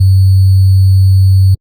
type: tone with sample-and-hold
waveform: sine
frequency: 95.2 Hz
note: F#2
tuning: 50 cents sharp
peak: -3 dBFS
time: 0-1.55 s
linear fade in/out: 10 ms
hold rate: 4410 Hz
effects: Opus 48 kbps